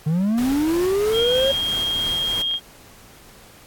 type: linear sweep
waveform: triangle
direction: up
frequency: 147.5 to 552 Hz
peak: -15 dBFS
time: 0.06-1.52 s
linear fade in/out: 10 ms
type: noise with tremolo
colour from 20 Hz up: pink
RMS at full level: -32 dBFS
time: 0.38-2.42 s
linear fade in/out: 0 ms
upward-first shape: sine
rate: 3.1 Hz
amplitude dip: 25%
type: tone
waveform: sine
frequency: 3235 Hz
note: G#7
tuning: 46 cents flat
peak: -20 dBFS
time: 1.12-2.6 s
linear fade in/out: 50 ms
type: clicks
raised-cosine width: 0.3 ms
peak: -22 dBFS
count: 2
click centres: 2.512 / 2.54 s
effects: pink hiss -47 dBFS RMS until 3.66 s + AAC 64 kbps